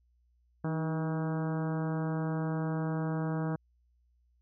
harmonic tone with a mistuned harmonic, 160 Hz, D#3, 49 cents sharp, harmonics 1 / 2 / 3 / 4 / 5 / 6 / 7 / 8 / 9 / 10, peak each -31 / -37 / -41 / -43 / -45 / -47 / -48 / -49 / -50 / -51 dBFS, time 0.64-3.56 s, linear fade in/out 5 ms, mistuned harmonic 2, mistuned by -47 cents, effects added 60 Hz sine -66 dBFS peak until 4.41 s

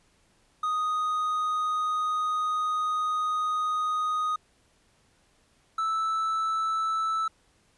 triangle tone pair in turn, 1244.5 / 1314.9 Hz, D#6 / E6, 0 / -5 cents, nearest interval minor second, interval 95 cents, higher second, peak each -23 dBFS, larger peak neither, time 0.63-4.36 / 5.78-7.28 s, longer first, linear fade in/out 5 ms, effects pink hiss -65 dBFS RMS until 7.77 s + resampled to 24000 Hz

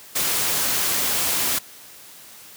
white noise, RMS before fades -22 dBFS, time 0.15-1.59 s, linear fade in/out 10 ms, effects white hiss -44 dBFS RMS until 2.56 s + high-pass 80 Hz 12 dB/octave

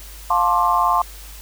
sine chord, D minor seventh, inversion first, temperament just, 704.8 / 881 / 1057.2 / 1174.7 Hz, F5 / A5 / C6 / D6, +16 / +2 / +18 / 0 cents, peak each -21 / -21 / -17 / -22 dBFS, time 0.3-1.02 s, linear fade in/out 5 ms, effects added 50 Hz sine -37 dBFS peak until 1.41 s + white hiss -41 dBFS RMS until 1.41 s

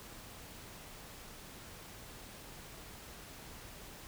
silence, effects pink hiss -51 dBFS RMS until 4.07 s

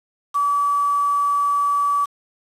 sine tone with quantisation, 1147 Hz, D6, 41 cents flat, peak -16 dBFS, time 0.34-2.06 s, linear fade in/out 20 ms, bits 6, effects low-pass 12000 Hz 12 dB/octave

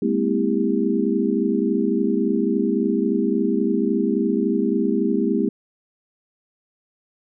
sine tone cluster, 203 / 226.6 / 257.2 / 325.9 / 398.5 Hz, G#3 / A#3 / C4 / E4 / G4, -39 / -49 / -30 / -20 / +28 cents, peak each -24 dBFS, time 0.02-5.49 s, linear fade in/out 5 ms, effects none

